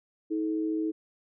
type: tone pair together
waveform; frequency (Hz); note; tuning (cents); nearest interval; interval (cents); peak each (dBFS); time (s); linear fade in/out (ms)
sine; 318 / 432.3; D#4 / A4; +38 / -31; perfect fourth; 531; -27 / -35; 0.3-0.92; 20
effects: none